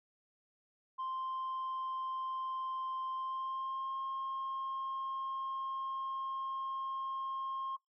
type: tone with pitch glide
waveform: sine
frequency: 1046.5 to 1069.1 Hz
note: C6 to C6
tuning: 0 to +37 cents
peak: -34 dBFS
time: 0.98-7.77 s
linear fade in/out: 20 ms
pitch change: +37 cents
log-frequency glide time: 3.14-3.98 s
effects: noise-tail reverb RT60 0.2 s tail -25 dB re dry + tanh soft clip ceiling -34 dBFS